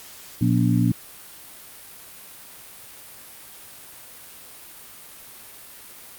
harmonic tone with a mistuned harmonic, 59.8 Hz, A#1, 45 cents sharp, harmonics 2 / 3 / 4 / 5, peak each -20 / -22 / -23 / -24 dBFS, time 0.41-0.92 s, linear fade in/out 5 ms, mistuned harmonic 5, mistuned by -65 cents, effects white hiss -43 dBFS RMS until 6.18 s + Opus 48 kbps

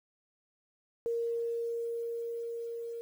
sine tone with level ramp, 465.8 Hz, A#4, 1 cent flat, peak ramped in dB -29 to -37 dBFS, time 1.06-3.01 s, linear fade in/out 0 ms, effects 10-bit

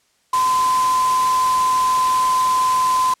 sine tone in noise, 1023 Hz, C6, 39 cents flat, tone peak -14 dBFS, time 0.33-3.14 s, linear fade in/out 5 ms, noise white, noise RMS -27 dBFS, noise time 0.33-3.14 s, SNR +10 dB, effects white hiss -62 dBFS RMS until 3.2 s + low-pass 9000 Hz 12 dB/octave

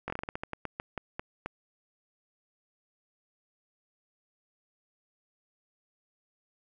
slowing click train, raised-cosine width 0.5 ms, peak -19 dBFS, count 15, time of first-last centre 0.08-1.46 s, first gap 20 ms, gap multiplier 1.22, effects none

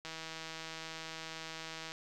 click train, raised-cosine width 0.2 ms, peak -26 dBFS, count 302, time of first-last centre 0.05-1.92 s, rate 161 Hz, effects none

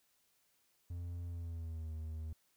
triangle tone with pitch glide, 86.7 to 79.05 Hz, F2 to D#2, -12 to +28 cents, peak -38 dBFS, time 0.9-2.33 s, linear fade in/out 5 ms, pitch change -160 cents, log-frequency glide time 1.25-1.91 s, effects white hiss -75 dBFS RMS until 2.56 s

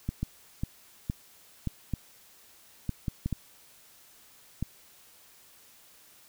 clicks, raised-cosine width 5 ms, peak -17 dBFS, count 11, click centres 0.09 / 0.23 / 0.635 / 1.099 / 1.673 / 1.937 / 2.893 / 3.082 / 3.26 / 3.327 / 4.626 s, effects white hiss -57 dBFS RMS until 6.28 s

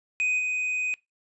triangle tone with level steps, 2500 Hz, D#7, 8 cents sharp, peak -21 / -24 dBFS, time 0.2-0.94 s, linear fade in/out 0 ms, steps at 0.38 s, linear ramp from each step 20 ms, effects noise-tail reverb RT60 0.2 s tail -23 dB re dry + resampled to 22050 Hz

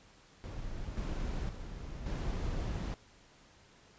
brown noise with level steps, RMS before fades -41 / -36 / -43 / -35 dBFS, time 0.44-2.94 s, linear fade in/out 0 ms, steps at 0.97 / 1.49 / 2.06 s, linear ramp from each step 2 ms, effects pink hiss -61 dBFS RMS until 3.98 s + resampled to 16000 Hz

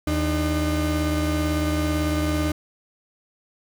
35% pulse tone pair together, 80.1 / 302.4 Hz, E2 / D#4, -49 / -49 cents, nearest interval octave + major seventh, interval 2300 cents, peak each -22 dBFS, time 0.07-2.52 s, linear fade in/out 5 ms, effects none

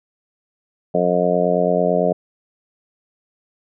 harmonic tone, 89 Hz, F2, 33 cents sharp, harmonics 2 / 3 / 4 / 5 / 6 / 7 / 8, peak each -22 / -27 / -28 / -21 / -22 / -19 / -25 dBFS, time 0.94-2.13 s, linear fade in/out 10 ms, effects none

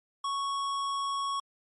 sine tone with hard clipping, 1108.7 Hz, C#6, in tune, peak -31 dBFS, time 0.24-1.4 s, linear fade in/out 5 ms, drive 14 dB, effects MP3 48 kbps

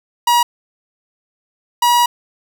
45% pulse tone pair in turn, 958 / 963 Hz, A#5 / B5, +47 / -44 cents, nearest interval unison, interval 9 cents, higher second, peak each -10 dBFS, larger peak neither, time 0.27-0.43 / 1.82-2.06 s, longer second, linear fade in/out 5 ms, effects none

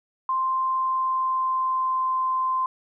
sine tone with pitch glide, 1046.5 to 1038.7 Hz, C6 to C6, 0 to -13 cents, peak -21 dBFS, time 0.29-2.66 s, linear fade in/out 2 ms, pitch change -13 cents, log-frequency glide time 0.61-2.06 s, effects none

